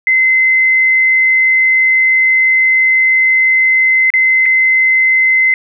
sine tone with dropouts, 2057 Hz, C7, 30 cents flat, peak -7 dBFS, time 0.07-5.54 s, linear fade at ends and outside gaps 1 ms, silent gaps 4.103-4.138 / 4.457-4.461 s, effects none

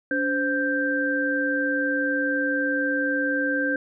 sine tone cluster, 286.1 / 518 / 1571 Hz, D4 / C5 / G6, -45 / -17 / +3 cents, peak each -26 / -28 / -24 dBFS, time 0.11-3.76 s, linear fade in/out 2 ms, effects none

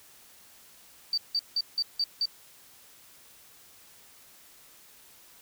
sine tone bursts, 4625 Hz, D8, 27 cents flat, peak -24 dBFS, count 6, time 1.13-2.256 s, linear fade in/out 2 ms, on 46 ms, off 170 ms, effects white hiss -55 dBFS RMS until 5.41 s

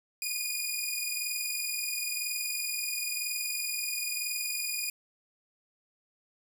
10% pulse tone pair together, 2440 / 2461 Hz, D#7 / D#7, -34 / -20 cents, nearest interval unison, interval 14 cents, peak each -25 dBFS, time 0.22-4.9 s, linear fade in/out 2 ms, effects none

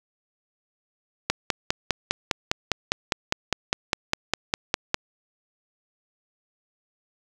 click train, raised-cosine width 0.2 ms, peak -3 dBFS, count 19, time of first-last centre 1.3-4.944 s, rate 4.94 Hz, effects 7-bit

